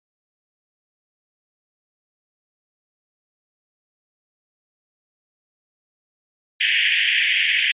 white band-pass noise, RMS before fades -19 dBFS, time 6.6-7.72 s, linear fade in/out 10 ms, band 1700 to 3300 Hz, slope 96 dB/octave, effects resampled to 8000 Hz

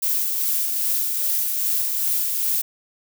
violet noise with tremolo, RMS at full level -21 dBFS, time 0.02-2.62 s, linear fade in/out 10 ms, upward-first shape sine, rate 2.5 Hz, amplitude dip 30%, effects none

